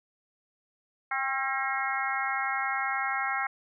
harmonic tone with a mistuned harmonic, 269.4 Hz, C#4, 49 cents flat, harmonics 3 / 4 / 5 / 6 / 7 / 8, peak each -33 / -36 / -33 / -36 / -35 / -34 dBFS, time 1.11-3.47 s, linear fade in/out 5 ms, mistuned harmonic 3, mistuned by -29 cents, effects none

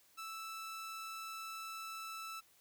sawtooth tone, 1318.5 Hz, E6, in tune, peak -40 dBFS, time 0.17-2.41 s, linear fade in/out 20 ms, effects white hiss -68 dBFS RMS until 2.6 s

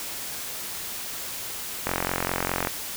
click train, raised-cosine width 0.5 ms, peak -9 dBFS, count 37, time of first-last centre 1.87-2.672 s, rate 44.9 Hz, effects white hiss -34 dBFS RMS until 2.96 s

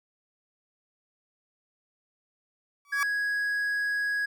30% pulse tone with exponential growth, 1143 Hz, D6, 47 cents flat, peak -21 dBFS, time 2.85-3.03 s, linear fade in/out 1 ms, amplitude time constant 39 ms
triangle tone, 1661.2 Hz, G#6, in tune, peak -24 dBFS, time 2.92-4.26 s, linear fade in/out 10 ms
effects none

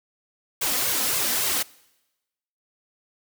white noise with flanger, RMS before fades -24 dBFS, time 0.61-1.63 s, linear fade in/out 10 ms, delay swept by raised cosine 1.8 to 4 ms, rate 3.6 Hz, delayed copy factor +0.85, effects noise-tail reverb RT60 1.0 s tail -23 dB re dry + high-pass 80 Hz 12 dB/octave

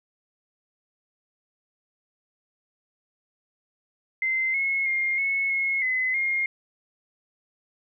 sine tone with pitch steps, 2074 / 2177 / 2122 / 2194 / 2170 / 2030 / 2132 Hz, C7 / C#7 / C7 / C#7 / C#7 / B6 / C7, -16 / -32 / +24 / -18 / -37 / +47 / +32 cents, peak -22 dBFS, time 4.22-6.46 s, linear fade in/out 2 ms, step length 320 ms, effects none

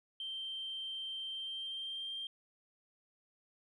sine tone with pitch glide, 3136 to 3178 Hz, G7 to G7, 0 to +23 cents, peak -38 dBFS, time 0.2-2.27 s, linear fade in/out 2 ms, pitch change +23 cents, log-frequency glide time 1.29-2.13 s, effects tanh soft clip ceiling -34 dBFS

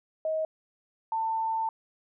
sine tone pair in turn, 632 / 893.8 Hz, D#5 / A5, +27 / +27 cents, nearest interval tritone, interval 600 cents, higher second, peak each -26 dBFS, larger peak neither, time 0.25-0.45 / 1.12-1.69 s, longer second, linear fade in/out 2 ms, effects none

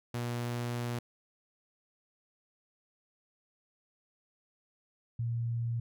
sawtooth / sine tone pair in turn, 120.1 / 117.02 Hz, B2 / A#2, -48 / +7 cents, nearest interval unison, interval 45 cents, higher first, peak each -29 / -30 dBFS, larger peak first, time 0.14-0.99 / 5.19-5.8 s, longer first, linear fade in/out 5 ms, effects none

